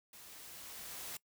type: noise with level ramp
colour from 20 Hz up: white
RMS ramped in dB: -55 to -44 dBFS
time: 0.13-1.17 s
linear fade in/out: 2 ms
effects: noise-tail reverb RT60 0.1 s tail -22 dB re dry